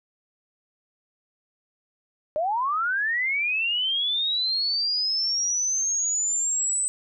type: linear sweep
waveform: sine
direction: up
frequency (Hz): 587.3 to 8100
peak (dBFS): -22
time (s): 2.36-6.88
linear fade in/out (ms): 0
effects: none